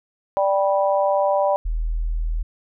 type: harmonic tone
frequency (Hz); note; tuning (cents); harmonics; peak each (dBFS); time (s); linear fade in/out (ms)
196; G3; 0; 3 / 4 / 5; -18 / -22 / -24; 0.37-1.56; 0
type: tone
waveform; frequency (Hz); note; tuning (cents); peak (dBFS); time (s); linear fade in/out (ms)
sine; 40.32; E1; -38; -20; 1.65-2.43; 10
effects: none